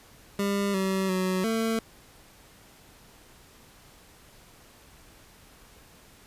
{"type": "tone with pitch steps", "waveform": "25% pulse", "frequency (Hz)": [200.2, 191.2, 185.9, 224.7], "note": ["G3", "G3", "F#3", "A3"], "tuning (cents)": [37, -43, 8, 37], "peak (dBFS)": -21, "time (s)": [0.39, 1.79], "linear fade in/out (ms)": 2, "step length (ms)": 350, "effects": ["pink hiss -54 dBFS RMS until 6.26 s", "resampled to 32000 Hz"]}